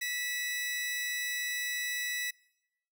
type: tone pair together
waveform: sawtooth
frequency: 1959 / 2568 Hz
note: B6 / E7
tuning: -15 / -46 cents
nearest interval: perfect fourth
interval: 469 cents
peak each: -29 / -40 dBFS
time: 0.01-2.31 s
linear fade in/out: 10 ms
effects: noise-tail reverb RT60 0.9 s tail -25 dB re dry